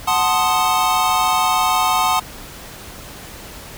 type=chord; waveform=square; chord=F# diminished seventh; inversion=none; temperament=equal; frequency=740 / 880 / 1046.5 / 1244.5 Hz; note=F#5 / A5 / C6 / Eb6; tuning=0 / 0 / 0 / 0 cents; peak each=-21 dBFS; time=0.07-2.2 s; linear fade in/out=10 ms; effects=pink hiss -36 dBFS RMS until 3.77 s